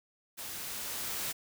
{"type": "noise with level ramp", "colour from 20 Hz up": "white", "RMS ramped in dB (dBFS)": [-42, -35], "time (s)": [0.37, 1.33], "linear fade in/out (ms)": 20, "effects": []}